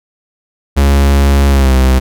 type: tone with pitch glide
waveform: 45% pulse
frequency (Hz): 69.7 to 65.03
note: C#2 to C2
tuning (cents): +10 to -10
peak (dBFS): -6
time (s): 0.76-2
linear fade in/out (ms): 20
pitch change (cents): -120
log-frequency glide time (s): 1.49-1.75
effects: none